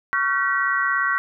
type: tone cluster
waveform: sine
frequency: 1121 / 1389 / 1526 / 1927 Hz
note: C#6 / F6 / G6 / B6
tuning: +19 / -10 / -47 / -43 cents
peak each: -24 / -26 / -23 / -24 dBFS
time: 0.13-1.18 s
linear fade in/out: 0 ms
effects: none